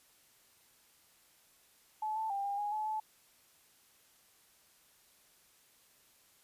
sine tone with pitch steps, 862 / 880 / 795 / 803 / 827 / 858 / 866 Hz, A5 / A5 / G5 / G5 / G#5 / A5 / A5, -36 / 0 / +24 / +41 / -8 / -44 / -28 cents, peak -33 dBFS, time 2.02-3 s, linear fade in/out 5 ms, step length 140 ms, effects white hiss -66 dBFS RMS until 6.43 s + resampled to 32000 Hz

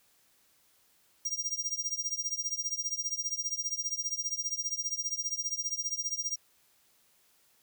square tone with tremolo, 5700 Hz, F8, 34 cents sharp, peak -28 dBFS, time 1.25-6.36 s, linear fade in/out 5 ms, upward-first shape triangle, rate 15 Hz, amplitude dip 95%, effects white hiss -67 dBFS RMS until 7.62 s

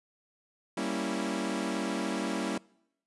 sawtooth chord, G diminished seventh, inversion none, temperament equal, 196 / 233.1 / 277.2 / 329.6 Hz, G3 / Bb3 / Db4 / Fb4, 0 / 0 / 0 / 0 cents, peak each -32 dBFS, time 0.77-2.58 s, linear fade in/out 5 ms, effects noise-tail reverb RT60 0.8 s tail -25 dB re dry + resampled to 24000 Hz

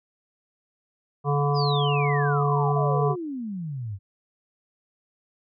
harmonic tone, 143.8 Hz, D3, 36 cents flat, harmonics 1 / 3 / 5 / 7 / 8, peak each -22 / -27 / -29 / -30 / -31 dBFS, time 1.24-3.16 s, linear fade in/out 50 ms
sine exponential sweep, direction down, 5160 to 92.5 Hz, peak -29 dBFS, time 1.54-3.99 s, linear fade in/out 50 ms
effects none

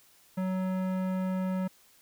sine tone with tanh clipping, 186.6 Hz, F#3, 15 cents sharp, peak -30 dBFS, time 0.37-1.68 s, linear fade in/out 10 ms, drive 17 dB, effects white hiss -61 dBFS RMS until 2.01 s

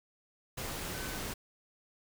sine tone in noise, 1520 Hz, F#6, 46 cents sharp, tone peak -46 dBFS, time 0.94-1.18 s, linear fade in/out 10 ms, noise pink, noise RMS -39 dBFS, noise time 0.57-1.34 s, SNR -10 dB, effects none

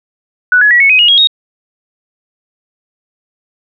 sine tone with pitch steps, 1480 / 1690.3 / 1930.4 / 2205 / 2518 / 2876 / 3284 / 3751 Hz, F#6 / G#6 / B6 / C#7 / D#7 / F#7 / G#7 / A#7, 0 / +30 / -40 / -10 / +20 / -50 / -20 / +10 cents, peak -4 dBFS, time 0.52-1.272 s, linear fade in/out 2 ms, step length 94 ms, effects none

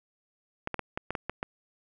clicks, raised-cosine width 0.5 ms, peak -16 dBFS, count 8, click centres 0.674 / 0.743 / 0.793 / 0.975 / 1.106 / 1.152 / 1.296 / 1.429 s, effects none

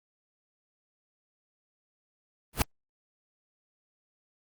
pink noise with exponential growth, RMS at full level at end -19 dBFS, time 2.53-2.62 s, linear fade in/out 2 ms, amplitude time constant 19 ms, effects Opus 32 kbps

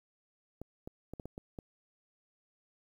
clicks, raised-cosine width 2 ms, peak -29 dBFS, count 7, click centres 0.616 / 0.875 / 1.136 / 1.198 / 1.256 / 1.379 / 1.588 s, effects 10-bit

